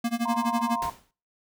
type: tone with tremolo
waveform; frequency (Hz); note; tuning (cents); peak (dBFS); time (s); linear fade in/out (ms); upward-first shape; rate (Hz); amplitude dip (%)
square; 234.4; A#3; +10; -23; 0.04-0.76; 5; sine; 12; 95
type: chord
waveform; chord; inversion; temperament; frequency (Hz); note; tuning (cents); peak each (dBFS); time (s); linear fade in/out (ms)
sine; F suspended fourth; none; equal; 698.5 / 932.3 / 1046.5; F5 / Bb5 / C6; 0 / 0 / 0; -35 / -29 / -31; 0.25-0.9; 5
type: noise with exponential decay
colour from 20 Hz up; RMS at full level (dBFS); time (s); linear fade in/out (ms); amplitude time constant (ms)
pink; -33; 0.82-1.11; 2; 61
effects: noise-tail reverb RT60 0.4 s tail -21 dB re dry